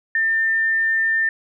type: tone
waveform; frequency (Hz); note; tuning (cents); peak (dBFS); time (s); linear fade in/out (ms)
sine; 1798; A6; +37; -16; 0.15-1.29; 2
effects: none